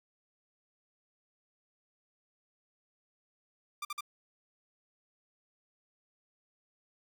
sawtooth tone bursts, 1187 Hz, D6, 18 cents sharp, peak -32 dBFS, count 3, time 3.82-4.008 s, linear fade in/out 5 ms, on 30 ms, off 49 ms, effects none

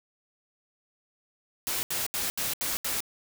white noise bursts, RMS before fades -30 dBFS, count 6, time 1.67-3.005 s, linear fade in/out 0 ms, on 160 ms, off 75 ms, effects none

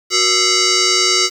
sine tone with frequency modulation, 370 Hz, F#4, in tune, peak -11 dBFS, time 0.1-1.3 s, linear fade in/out 50 ms, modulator 850 Hz, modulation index 7.4, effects 7-bit

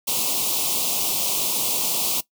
white band-stop noise, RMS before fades -23 dBFS, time 0.07-2.21 s, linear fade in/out 10 ms, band 1100 to 2500 Hz, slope 48 dB/octave, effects noise-tail reverb RT60 0.1 s tail -18 dB re dry + high-pass 150 Hz 12 dB/octave

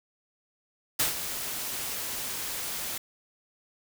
white noise with ADSR envelope, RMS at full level -24 dBFS, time 0.99-2.98 s, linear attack 9 ms, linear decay 130 ms, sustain -10 dB, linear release 5 ms, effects none

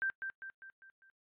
sine tone with echo, 1568 Hz, G6, in tune, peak -31 dBFS, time 0.02-0.1 s, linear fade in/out 0 ms, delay 200 ms, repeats 5, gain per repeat -6 dB, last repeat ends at 1.1 s, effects noise-tail reverb RT60 0.1 s tail -24 dB re dry + resampled to 8000 Hz

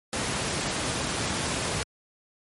pink noise, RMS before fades -28 dBFS, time 0.13-1.83 s, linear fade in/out 0 ms, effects high-pass 80 Hz 12 dB/octave + MP3 48 kbps

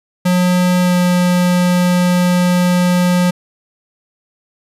square tone with pitch glide, 180.1 to 178.75 Hz, F#3 to F3, -46 to +41 cents, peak -11 dBFS, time 0.25-3.31 s, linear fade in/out 10 ms, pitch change -13 cents, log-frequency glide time 0.81-0.96 s, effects resampled to 32000 Hz

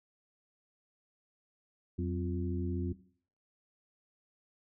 harmonic tone with a mistuned harmonic, 87.6 Hz, F2, 6 cents sharp, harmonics 1 / 2 / 3 / 4, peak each -34 / -37 / -39 / -40 dBFS, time 1.98-2.93 s, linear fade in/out 10 ms, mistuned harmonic 2, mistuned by +110 cents, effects noise-tail reverb RT60 0.5 s tail -17 dB re dry

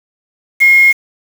sine tone with quantisation, 2149 Hz, C7, 46 cents sharp, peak -4 dBFS, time 0.6-0.93 s, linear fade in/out 20 ms, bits 4, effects none

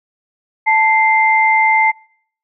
sine tone pair together, 880 / 2089 Hz, A5 / C7, 0 / -3 cents, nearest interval octave + minor third, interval 1497 cents, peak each -12 dBFS, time 0.66-1.92 s, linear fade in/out 20 ms, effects noise-tail reverb RT60 0.6 s tail -26 dB re dry

